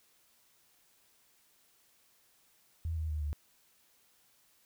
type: tone with pitch steps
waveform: sine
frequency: 81.8 / 79.01 / 76.32 / 73.72 Hz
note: E2 / D#2 / D#2 / D2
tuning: -13 / +27 / -33 / +7 cents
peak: -32 dBFS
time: 2.85-3.33 s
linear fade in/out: 0 ms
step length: 120 ms
effects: white hiss -68 dBFS RMS until 4.65 s